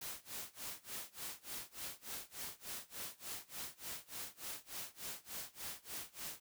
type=noise with tremolo; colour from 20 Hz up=white; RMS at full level=-44 dBFS; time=0.01-6.4 s; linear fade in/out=5 ms; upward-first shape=sine; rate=3.4 Hz; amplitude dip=95%; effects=none

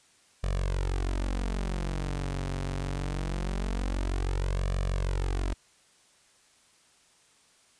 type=tone with flanger; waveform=sawtooth; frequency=46.25 Hz; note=F#1; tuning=in tune; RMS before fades=-30 dBFS; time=0.43-5.54 s; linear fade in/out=10 ms; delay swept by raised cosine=1.7 to 7.4 ms; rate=0.23 Hz; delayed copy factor=+1; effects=white hiss -62 dBFS RMS until 7.79 s + resampled to 22050 Hz

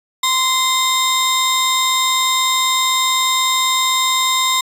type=tone pair together; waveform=30% pulse; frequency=1038 / 3693 Hz; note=C6 / A#7; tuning=-14 / -17 cents; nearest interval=octave + minor seventh; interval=2197 cents; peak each=-14 dBFS; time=0.23-4.61 s; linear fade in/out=5 ms; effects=resampled to 32000 Hz

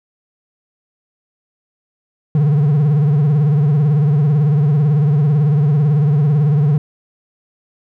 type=tone with vibrato; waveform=triangle; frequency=146.83 Hz; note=D3; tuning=in tune; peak=-8 dBFS; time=2.35-6.78 s; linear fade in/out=2 ms; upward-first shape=triangle; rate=18 Hz; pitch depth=150 cents each way; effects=none

